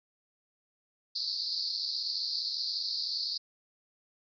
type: band-pass noise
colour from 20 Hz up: white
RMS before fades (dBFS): -34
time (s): 1.15-3.38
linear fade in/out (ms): 10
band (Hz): 4200 to 4900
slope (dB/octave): 96
effects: none